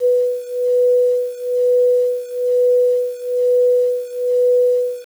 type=beating tone pair; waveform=sine; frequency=493.9 / 495 Hz; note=B4 / B4; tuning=0 / +4 cents; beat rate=1.1 Hz; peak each=-15 / -17 dBFS; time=0-5.05 s; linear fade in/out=50 ms; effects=7-bit